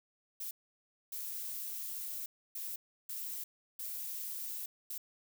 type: noise bursts at uneven times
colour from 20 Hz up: violet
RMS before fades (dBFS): -41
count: 6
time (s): 0.4-0.51 / 1.12-2.26 / 2.55-2.76 / 3.09-3.44 / 3.79-4.66 / 4.9-4.98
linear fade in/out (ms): 5
effects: none